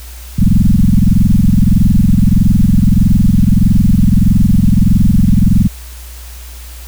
sine tone with frequency modulation, 104.1 Hz, G#2, 5 cents sharp, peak -5 dBFS, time 0.38-5.68 s, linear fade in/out 10 ms, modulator 21.6 Hz, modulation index 5.5, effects added 60 Hz sine -28 dBFS peak until 6.87 s + white hiss -36 dBFS RMS until 6.87 s

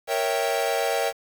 45% pulse chord, A# diminished seventh, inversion none, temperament equal with one note detuned, 466.2 / 554.4 / 654.7 / 784 Hz, A#4 / C#5 / E5 / G5, 0 / 0 / -12 / 0 cents, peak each -28 dBFS, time 0.07-1.13 s, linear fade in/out 50 ms, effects 8-bit

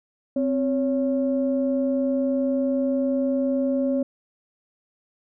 sine tone pair together, 261.6 / 558.8 Hz, C4 / C#5, 0 / +14 cents, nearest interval octave + minor second, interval 1314 cents, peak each -21 / -24 dBFS, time 0.36-4.03 s, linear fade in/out 5 ms, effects tanh soft clip ceiling -12 dBFS

